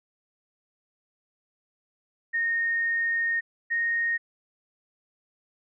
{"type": "tone pair in turn", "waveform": "sine", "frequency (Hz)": [1847, 1857.7], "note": ["A#6", "A#6"], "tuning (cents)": [-16, -6], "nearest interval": "unison", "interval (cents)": 10, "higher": "second", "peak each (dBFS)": -23, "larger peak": "neither", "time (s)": [[2.33, 3.41], [3.7, 4.18]], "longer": "first", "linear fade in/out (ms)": 20, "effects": []}